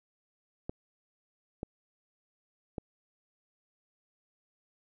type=clicks; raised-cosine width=2 ms; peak=-22 dBFS; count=3; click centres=0.695 / 1.631 / 2.782 s; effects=none